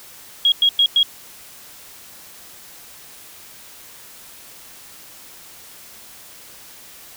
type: tone bursts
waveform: sine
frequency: 3292 Hz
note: G#7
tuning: 16 cents flat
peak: -11 dBFS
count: 4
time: 0.45-1.03 s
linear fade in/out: 2 ms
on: 70 ms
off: 100 ms
effects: white hiss -42 dBFS RMS until 7.16 s